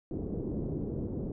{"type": "low-pass noise", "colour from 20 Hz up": "white", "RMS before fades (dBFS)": -35, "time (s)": [0.11, 1.32], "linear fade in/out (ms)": 2, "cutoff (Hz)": 380, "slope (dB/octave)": 24, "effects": []}